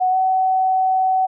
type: tone with pitch glide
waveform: sine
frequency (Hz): 740 to 753.8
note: F#5 to F#5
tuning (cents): 0 to +32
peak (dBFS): -14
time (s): 0-1.27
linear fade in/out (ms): 20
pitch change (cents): +32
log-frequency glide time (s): 0.1-0.16
effects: none